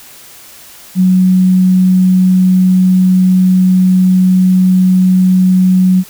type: tone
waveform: sine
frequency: 185 Hz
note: F#3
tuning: in tune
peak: -5 dBFS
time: 0.95-6.04 s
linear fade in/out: 50 ms
effects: white hiss -36 dBFS RMS until 6.09 s